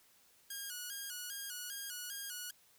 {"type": "tone with vibrato", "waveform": "5% pulse", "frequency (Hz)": 1539, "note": "G6", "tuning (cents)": -32, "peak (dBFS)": -31, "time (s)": [0.5, 2.51], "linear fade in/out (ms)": 5, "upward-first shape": "square", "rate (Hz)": 2.5, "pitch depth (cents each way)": 91, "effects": ["white hiss -67 dBFS RMS until 2.78 s"]}